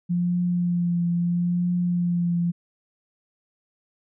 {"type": "tone with vibrato", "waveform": "sine", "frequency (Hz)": 174.61, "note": "F3", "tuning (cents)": 0, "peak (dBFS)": -20, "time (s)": [0.09, 2.52], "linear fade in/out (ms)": 20, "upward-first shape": "triangle", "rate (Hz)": 0.76, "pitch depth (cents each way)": 26, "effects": []}